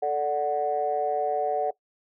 sine chord, D major, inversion second, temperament equal, 440 / 587.3 / 740 Hz, A4 / D5 / F#5, 0 / 0 / 0 cents, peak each -28 / -28 / -25 dBFS, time 0.02-1.71 s, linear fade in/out 10 ms, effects noise-tail reverb RT60 0.1 s tail -19 dB re dry + tanh soft clip ceiling -15 dBFS

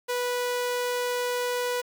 sawtooth tone, 491.3 Hz, B4, 9 cents flat, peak -22 dBFS, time 0.08-1.82 s, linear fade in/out 20 ms, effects 8-bit

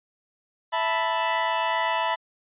sawtooth chord, E suspended fourth, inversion none, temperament equal, 659.3 / 880 / 987.8 Hz, E5 / A5 / B5, 0 / 0 / 0 cents, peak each -25 / -24 / -21 dBFS, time 0.72-2.16 s, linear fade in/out 20 ms, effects resampled to 8000 Hz

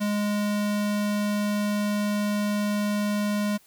square tone, 207.1 Hz, G#3, 5 cents flat, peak -24 dBFS, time 0-3.58 s, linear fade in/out 20 ms, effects white hiss -58 dBFS RMS until 3.66 s

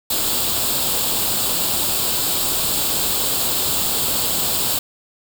white noise with comb filter, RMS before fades -20 dBFS, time 0.1-4.79 s, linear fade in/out 5 ms, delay 0.25 ms, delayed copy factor +0.65, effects none

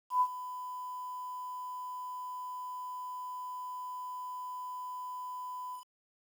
sine tone with ADSR envelope, 1000 Hz, B5, 21 cents sharp, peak -22 dBFS, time 0.1-5.85 s, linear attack 110 ms, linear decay 60 ms, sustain -16 dB, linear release 120 ms, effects 9-bit

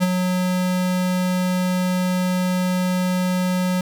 square tone with ADSR envelope, 182.5 Hz, F#3, 24 cents flat, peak -14 dBFS, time 0-3.81 s, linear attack 30 ms, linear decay 27 ms, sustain -5 dB, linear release 3 ms, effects none

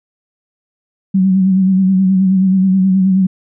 sine tone with vibrato, 189.3 Hz, F#3, 40 cents sharp, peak -8 dBFS, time 1.14-3.27 s, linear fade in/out 10 ms, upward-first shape sine, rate 9.4 Hz, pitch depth 42 cents each way, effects none

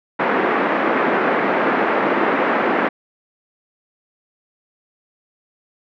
pink band-pass noise, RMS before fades -18 dBFS, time 0.19-2.89 s, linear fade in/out 10 ms, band 250 to 2000 Hz, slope 24 dB/octave, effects none

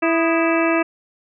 harmonic tone with a mistuned harmonic, 330.2 Hz, E4, 3 cents sharp, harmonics 1 / 2 / 3 / 4 / 5 / 6 / 7 / 8, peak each -18 / -21 / -28 / -25 / -27 / -30 / -28 / -26 dBFS, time 0.02-0.83 s, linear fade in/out 10 ms, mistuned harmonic 4, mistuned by -99 cents, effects none

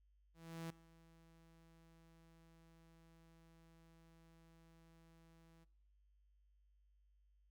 sawtooth tone with ADSR envelope, 164.81 Hz, E3, in tune, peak -40 dBFS, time 0.34-5.65 s, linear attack 360 ms, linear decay 5 ms, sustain -22 dB, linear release 19 ms, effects noise-tail reverb RT60 0.7 s tail -22 dB re dry + added 50 Hz sine -70 dBFS peak until 7.5 s

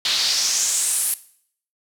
pink noise with band-pass filter sweep, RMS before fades -21 dBFS, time 0.05-1.14 s, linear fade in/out 2 ms, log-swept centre 3800 to 11000 Hz, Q 3.2, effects noise-tail reverb RT60 0.6 s tail -17 dB re dry

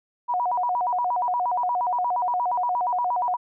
sine tone with vibrato, 839 Hz, G#5, 17 cents sharp, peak -21 dBFS, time 0.28-3.37 s, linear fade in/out 20 ms, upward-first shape square, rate 8.5 Hz, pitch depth 250 cents each way, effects none

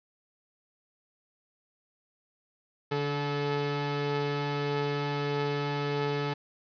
sawtooth tone pair together, 144.6 / 432.2 Hz, D3 / A4, -27 / -31 cents, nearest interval octave + perfect fifth, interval 1896 cents, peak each -27 dBFS, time 2.91-6.34 s, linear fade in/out 10 ms, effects resampled to 11025 Hz + 10-bit

